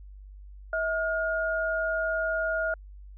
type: tone pair together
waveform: sine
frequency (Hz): 644 / 1424.6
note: E5 / F6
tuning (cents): -41 / +34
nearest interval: octave + major second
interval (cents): 1375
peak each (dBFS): -28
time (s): 0.73-2.74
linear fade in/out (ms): 2
effects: added 49 Hz sine -43 dBFS peak until 3.17 s